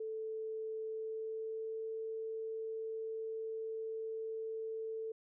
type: tone with pitch glide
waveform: sine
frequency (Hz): 440 to 444.1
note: A4 to A4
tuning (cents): 0 to +16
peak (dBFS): -38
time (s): 0-5.12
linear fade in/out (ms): 5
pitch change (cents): +16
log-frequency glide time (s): 0.85-1.87
effects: none